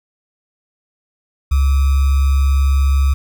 sine tone with sample-and-hold, 68.6 Hz, C#2, 17 cents flat, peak -10 dBFS, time 1.51-3.14 s, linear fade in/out 10 ms, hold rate 1225 Hz, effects none

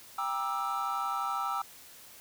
triangle chord, E half-diminished seventh, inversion first, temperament just, 791.1 / 949.3 / 1186.7 / 1318.5 Hz, G5 / Bb5 / D6 / E6, +16 / +31 / +18 / 0 cents, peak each -34 / -37 / -36 / -31 dBFS, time 0.18-1.62 s, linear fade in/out 5 ms, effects white hiss -52 dBFS RMS until 2.2 s

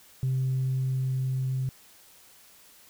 sine tone with level ramp, 130.81 Hz, C3, in tune, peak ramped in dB -22 to -25 dBFS, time 0.23-1.69 s, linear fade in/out 0 ms, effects tanh soft clip ceiling -21 dBFS + white hiss -55 dBFS RMS until 2.89 s

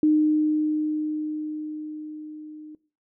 sine tone with level ramp, 306 Hz, D#4, 29 cents flat, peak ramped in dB -15 to -39 dBFS, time 0.03-2.75 s, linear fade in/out 2 ms, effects noise-tail reverb RT60 0.4 s tail -20 dB re dry

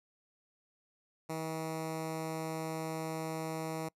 10% pulse tone with notch filter, 160 Hz, D#3, 49 cents sharp, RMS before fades -38 dBFS, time 1.29-3.89 s, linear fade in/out 10 ms, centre 3200 Hz, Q 1.3, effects noise-tail reverb RT60 0.1 s tail -25 dB re dry + resampled to 32000 Hz

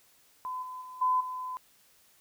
sine tone with level steps, 1014 Hz, B5, 45 cents sharp, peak -33 / -38 / -42 / -23 / -34 dBFS, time 0.45-1.57 s, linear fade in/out 0 ms, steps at 0.62 / 0.81 / 1.01 / 1.2 s, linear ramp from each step 10 ms, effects white hiss -63 dBFS RMS until 2.2 s

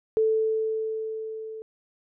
sine tone with level ramp, 440 Hz, A4, in tune, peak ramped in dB -18 to -35 dBFS, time 0.17-1.62 s, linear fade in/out 0 ms, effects none

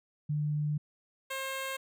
sine / 10% pulse tone pair in turn, 149.3 / 533.9 Hz, D3 / C5, +29 / +35 cents, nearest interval octave + minor seventh, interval 2206 cents, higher second, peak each -28 / -26 dBFS, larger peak second, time 0.29-0.78 / 1.3-1.77 s, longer first, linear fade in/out 10 ms, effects none

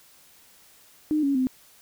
sine tone with pitch steps, 305.2 / 278.8 / 258.2 Hz, D#4 / C#4 / C4, -33 / +10 / -23 cents, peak -20 dBFS, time 1.11-1.47 s, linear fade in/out 0 ms, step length 120 ms, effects white hiss -55 dBFS RMS until 1.81 s

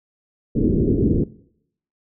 white low-pass noise, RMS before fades -18 dBFS, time 0.55-1.24 s, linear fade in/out 5 ms, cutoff 400 Hz, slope 48 dB/octave, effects noise-tail reverb RT60 0.7 s tail -20 dB re dry

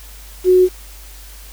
sine tone with quantisation, 367 Hz, F#4, 14 cents flat, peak -7 dBFS, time 0.44-0.69 s, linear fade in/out 50 ms, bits 6, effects added 50 Hz sine -36 dBFS peak until 1.52 s + white hiss -41 dBFS RMS until 1.52 s

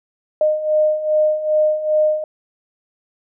sine beating tone pair, 612 / 614.5 Hz, D#5 / D#5, -29 / -22 cents, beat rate 2.5 Hz, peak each -20 / -15 dBFS, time 0.41-2.24 s, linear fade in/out 2 ms, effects none

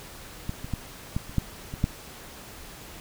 clicks, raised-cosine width 5 ms, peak -17 / -22 / -15 / -14 / -29 / -10 / -21 / -9 dBFS, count 8, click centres 0.494 / 0.645 / 0.737 / 1.165 / 1.295 / 1.383 / 1.739 / 1.841 s, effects pink hiss -44 dBFS RMS until 3 s

